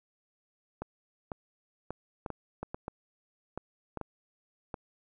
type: clicks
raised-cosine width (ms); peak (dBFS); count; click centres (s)
1; -22; 12; 0.82 / 1.318 / 1.906 / 2.262 / 2.303 / 2.63 / 2.745 / 2.881 / 3.576 / 3.973 / 4.013 / 4.742
effects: none